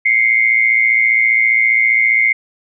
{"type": "tone pair together", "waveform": "sine", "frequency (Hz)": [2093, 2208], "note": ["C7", "C#7"], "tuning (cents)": [0, -7], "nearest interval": "minor second", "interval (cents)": 93, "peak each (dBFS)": [-11, -15], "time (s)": [0.05, 2.33], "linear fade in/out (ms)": 10, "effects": []}